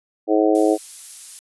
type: harmonic tone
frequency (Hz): 106.9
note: A2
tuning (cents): -49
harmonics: 3 / 4 / 5 / 6 / 7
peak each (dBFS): -17 / -19 / -21 / -23 / -24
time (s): 0.27-0.78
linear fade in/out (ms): 50
type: noise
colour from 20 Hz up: violet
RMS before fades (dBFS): -32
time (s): 0.55-1.39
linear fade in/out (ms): 0
effects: resampled to 24000 Hz